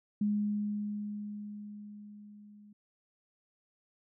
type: tone with level ramp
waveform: sine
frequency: 207.7 Hz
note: G#3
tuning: in tune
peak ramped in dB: -26 to -53 dBFS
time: 0.21-2.73 s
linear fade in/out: 5 ms
effects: none